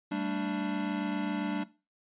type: chord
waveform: square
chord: G suspended second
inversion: none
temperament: equal with one note detuned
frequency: 196 / 223.5 / 293.7 Hz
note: G3 / A3 / D4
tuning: 0 / +27 / 0 cents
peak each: -36 / -38 / -33 dBFS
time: 0.11-1.64 s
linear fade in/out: 10 ms
effects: noise-tail reverb RT60 0.3 s tail -18 dB re dry + resampled to 8000 Hz